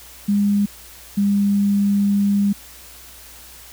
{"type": "tone pair in turn", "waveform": "sine", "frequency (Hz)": [203.3, 201.5], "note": ["G#3", "G3"], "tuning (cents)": [-37, 48], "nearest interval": "unison", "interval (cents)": 15, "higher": "first", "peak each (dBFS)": -14, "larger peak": "neither", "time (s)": [[0.28, 0.66], [1.17, 2.53]], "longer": "second", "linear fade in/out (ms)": 10, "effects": ["added 60 Hz sine -48 dBFS peak until 3.72 s", "white hiss -42 dBFS RMS until 3.72 s"]}